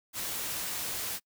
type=noise; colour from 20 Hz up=white; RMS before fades=-35 dBFS; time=0.13-1.2 s; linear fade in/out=50 ms; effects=noise-tail reverb RT60 0.1 s tail -25 dB re dry